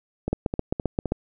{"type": "two click trains", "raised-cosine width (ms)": 2, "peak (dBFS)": [-9, -13], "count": [7, 4], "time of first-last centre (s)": [[0.33, 1.121], [0.28, 1.057]], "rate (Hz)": [7.59, 3.86], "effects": []}